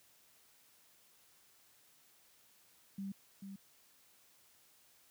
sine tone with echo, 196 Hz, G3, in tune, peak -39 dBFS, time 2.98-3.12 s, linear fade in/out 5 ms, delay 440 ms, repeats 1, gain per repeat -6 dB, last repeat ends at 3.56 s, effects white hiss -67 dBFS RMS until 5.1 s + high-pass 60 Hz 12 dB/octave

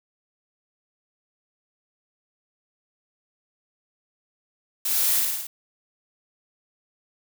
blue noise with echo, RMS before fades -25 dBFS, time 4.85-5.2 s, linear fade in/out 5 ms, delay 54 ms, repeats 5, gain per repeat -2 dB, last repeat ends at 5.47 s, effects none

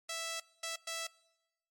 5% pulse tone bursts at uneven times, 659.3 Hz, E5, in tune, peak -26 dBFS, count 3, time 0.09-0.4 / 0.63-0.76 / 0.87-1.07 s, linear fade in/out 5 ms, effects noise-tail reverb RT60 1.0 s tail -23 dB re dry + MP3 64 kbps

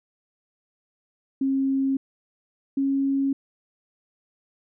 sine tone pair in turn, 270 / 273.8 Hz, C#4 / C#4, -45 / -21 cents, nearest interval unison, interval 24 cents, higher second, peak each -20 dBFS, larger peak neither, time 1.41-1.97 / 2.77-3.33 s, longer neither, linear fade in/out 5 ms, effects none

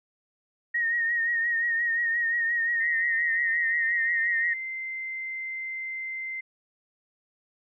sine tone with vibrato, 1864.7 Hz, A#6, in tune, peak -23 dBFS, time 0.74-4.54 s, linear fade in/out 10 ms, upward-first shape triangle, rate 5.7 Hz, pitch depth 51 cents each way
sine tone with pitch glide, 2046 to 2079 Hz, C7 to C7, -39 to -12 cents, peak -31 dBFS, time 2.8-6.41 s, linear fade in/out 10 ms, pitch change +27 cents, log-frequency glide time 3.49-4.06 s
effects none

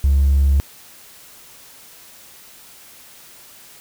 triangle tone, 69.3 Hz, C#2, in tune, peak -8 dBFS, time 0.04-0.6 s, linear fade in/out 0 ms, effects tanh soft clip ceiling -8 dBFS + white hiss -44 dBFS RMS until 3.8 s

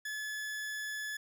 40% pulse tone, 1716 Hz, A6, 44 cents flat, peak -36 dBFS, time 0.05-1.17 s, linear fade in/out 5 ms, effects none

